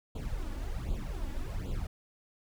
brown noise with flanger, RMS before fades -35 dBFS, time 0.15-1.87 s, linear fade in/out 5 ms, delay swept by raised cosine 0.26 to 3.56 ms, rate 1.3 Hz, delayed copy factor +0.9, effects none

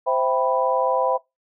sine chord, C major seventh, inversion none, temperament equal with one note detuned, 519.9 / 659.3 / 784 / 987.8 Hz, C5 / E5 / G5 / B5, -11 / 0 / 0 / 0 cents, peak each -22 / -24 / -25 / -23 dBFS, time 0.06-1.18 s, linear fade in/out 20 ms, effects noise-tail reverb RT60 0.2 s tail -22 dB re dry

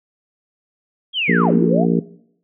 sine linear two-way sweep, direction down then up, 3331 to 196.8 to 763 Hz, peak -17 dBFS, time 1.13-1.86 s, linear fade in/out 50 ms, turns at 1.55 s
harmonic tone, 57.9 Hz, A#1, 11 cents flat, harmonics 3 / 4 / 5 / 6 / 7 / 8, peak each -17 / -18 / -22 / -27 / -23 / -24 dBFS, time 1.28-2 s, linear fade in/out 10 ms
effects noise-tail reverb RT60 0.7 s tail -19 dB re dry

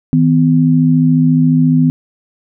sine tone pair together, 159.1 / 253.4 Hz, D#3 / B3, +39 / +45 cents, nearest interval minor sixth, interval 806 cents, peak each -10 dBFS, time 0.13-1.9 s, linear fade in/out 0 ms, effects none

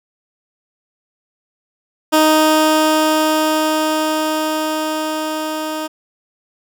15% pulse tone with level ramp, 311.1 Hz, D#4, in tune, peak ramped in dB -3 to -15 dBFS, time 2.12-5.88 s, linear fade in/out 20 ms, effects none

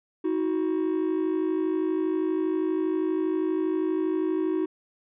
triangle tone pair together, 317.5 / 370 Hz, D#4 / F#4, +35 / 0 cents, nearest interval minor third, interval 265 cents, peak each -23 / -24 dBFS, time 0.24-4.66 s, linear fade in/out 10 ms, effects tanh soft clip ceiling -16 dBFS + resampled to 8000 Hz

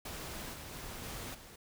pink noise with level steps, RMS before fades -43 / -47 / -45 / -43 / -53 dBFS, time 0.05-1.56 s, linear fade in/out 5 ms, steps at 0.53 / 0.72 / 1.03 / 1.34 s, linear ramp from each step 10 ms, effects none

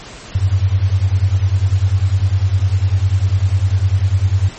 sine beating tone pair, 90.4 / 100.4 Hz, F#2 / G2, -40 / +42 cents, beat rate 10 Hz, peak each -14 dBFS, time 0.35-4.49 s, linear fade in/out 5 ms, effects pink hiss -34 dBFS RMS until 4.58 s + MP3 32 kbps

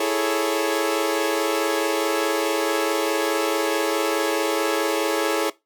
sawtooth chord, A major seventh, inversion second, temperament equal, 329.6 / 415.3 / 440 / 554.4 Hz, E4 / G#4 / A4 / C#5, 0 / 0 / 0 / 0 cents, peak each -22 dBFS, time 0-5.5 s, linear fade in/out 5 ms, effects noise-tail reverb RT60 0.2 s tail -19 dB re dry

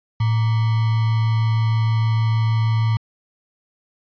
sine tone with sample-and-hold, 111.7 Hz, A2, 27 cents sharp, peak -15 dBFS, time 0.2-2.97 s, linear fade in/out 5 ms, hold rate 1050 Hz, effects resampled to 11025 Hz

